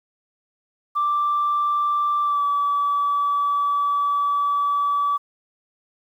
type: tone with pitch glide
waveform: sine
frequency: 1174.7 to 1149.2 Hz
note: D6 to D6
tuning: 0 to -38 cents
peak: -17 dBFS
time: 0.95-5.18 s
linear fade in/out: 20 ms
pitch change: -38 cents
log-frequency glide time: 2.22-2.44 s
effects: tanh soft clip ceiling -14 dBFS + 9-bit